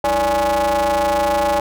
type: ring-modulated tone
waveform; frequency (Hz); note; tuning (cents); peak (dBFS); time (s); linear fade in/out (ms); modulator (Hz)
45% pulse; 125.9; B2; +34; -12; 0.04-1.6; 2; 706
effects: none